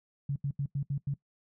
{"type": "tone bursts at uneven times", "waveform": "sine", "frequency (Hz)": 140.4, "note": "C#3", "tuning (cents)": 22, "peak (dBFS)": -28, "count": 6, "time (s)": [[0.29, 0.36], [0.44, 0.51], [0.59, 0.66], [0.75, 0.83], [0.9, 0.98], [1.07, 1.14]], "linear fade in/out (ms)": 5, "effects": ["noise-tail reverb RT60 0.1 s tail -19 dB re dry"]}